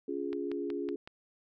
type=chord; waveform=sine; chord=Db major; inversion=none; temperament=equal with one note detuned; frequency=282.2 / 349.2 / 415.3 Hz; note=Db4 / F4 / Ab4; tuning=+31 / 0 / 0 cents; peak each=-37 dBFS; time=0.08-0.96 s; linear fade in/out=5 ms
type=click train; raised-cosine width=0.3 ms; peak=-29 dBFS; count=5; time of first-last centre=0.33-1.075 s; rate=5.37 Hz
effects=none